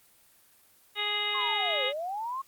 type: harmonic tone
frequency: 415.3 Hz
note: G#4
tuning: in tune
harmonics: 1 / 2 / 3 / 4 / 5 / 6 / 7 / 8 / 9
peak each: -41 / -39 / -38 / -43 / -32 / -41 / -32 / -42 / -33 dBFS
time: 0.95-1.93 s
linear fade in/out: 50 ms
type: linear two-way sweep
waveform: sine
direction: down then up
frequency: 1100 to 496.8 to 1100 Hz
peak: -31 dBFS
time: 1.34-2.42 s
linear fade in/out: 10 ms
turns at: 1.85 s
effects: white hiss -61 dBFS RMS until 2.47 s + Opus 24 kbps